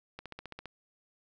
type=click train; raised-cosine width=0.3 ms; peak=-26 dBFS; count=8; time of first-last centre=0.19-0.657 s; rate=15 Hz; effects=none